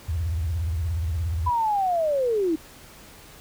sine tone with vibrato, 82.41 Hz, E2, in tune, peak -23 dBFS, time 0.08-1.5 s, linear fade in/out 10 ms, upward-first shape triangle, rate 17 Hz, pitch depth 250 cents each way
sine linear sweep, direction down, 1000 to 303.7 Hz, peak -20 dBFS, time 1.46-2.56 s, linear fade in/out 10 ms
effects pink hiss -47 dBFS RMS until 3.4 s

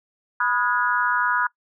sine chord, G# minor seventh, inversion first, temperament equal with one note detuned, 987.8 / 1244.5 / 1447.8 / 1661.2 Hz, B5 / D#6 / F#6 / G#6, 0 / 0 / -38 / 0 cents, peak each -24 / -26 / -22 / -27 dBFS, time 0.4-1.47 s, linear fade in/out 5 ms, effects noise-tail reverb RT60 0.1 s tail -22 dB re dry

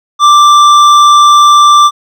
sine tone with hard clipping, 1177 Hz, D6, 3 cents sharp, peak -3 dBFS, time 0.19-1.91 s, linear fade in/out 50 ms, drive 10 dB, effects none

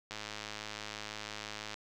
click train, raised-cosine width 0.2 ms, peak -23 dBFS, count 174, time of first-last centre 0.11-1.742 s, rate 106 Hz, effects none

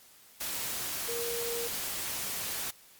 sine tone in noise, 470 Hz, A#4, 14 cents sharp, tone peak -34 dBFS, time 1.08-1.68 s, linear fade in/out 10 ms, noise white, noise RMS -35 dBFS, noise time 0.4-2.71 s, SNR -2 dB, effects white hiss -57 dBFS RMS until 2.99 s + MP3 96 kbps

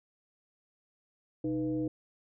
sine tone with frequency modulation, 311.1 Hz, D#4, in tune, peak -29 dBFS, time 1.44-1.88 s, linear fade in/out 5 ms, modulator 182 Hz, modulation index 0.74, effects none

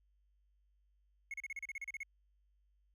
triangle tone bursts, 2177 Hz, C#7, 32 cents flat, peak -38 dBFS, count 12, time 1.31-2.032 s, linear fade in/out 2 ms, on 29 ms, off 34 ms, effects added 50 Hz sine -70 dBFS peak until 2.94 s

